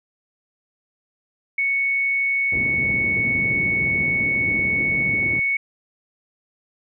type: tone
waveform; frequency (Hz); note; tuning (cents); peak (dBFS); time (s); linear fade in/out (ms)
sine; 2217; C#7; 0; -18; 1.58-5.57; 5
type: band-pass noise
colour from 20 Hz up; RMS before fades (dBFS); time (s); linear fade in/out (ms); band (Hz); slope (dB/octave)
pink; -30; 2.52-5.4; 5; 110 to 310; 12
effects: none